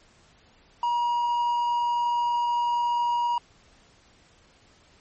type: tone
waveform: triangle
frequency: 955 Hz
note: A#5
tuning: 42 cents sharp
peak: -20 dBFS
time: 0.83-3.38 s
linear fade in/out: 2 ms
effects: pink hiss -58 dBFS RMS until 5 s + MP3 32 kbps